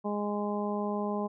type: harmonic tone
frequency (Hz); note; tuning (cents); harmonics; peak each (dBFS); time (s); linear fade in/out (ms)
206.6; G#3; -9; 1 / 2 / 3 / 4 / 5; -32 / -35 / -37 / -38 / -39; 0.04-1.28; 20
effects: none